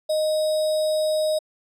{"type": "tone with sample-and-hold", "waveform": "sine", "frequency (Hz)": 620, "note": "D#5", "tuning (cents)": -6, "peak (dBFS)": -19, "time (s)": [0.09, 1.39], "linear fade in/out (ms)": 10, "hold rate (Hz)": 4410, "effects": ["low-pass 12000 Hz 12 dB/octave"]}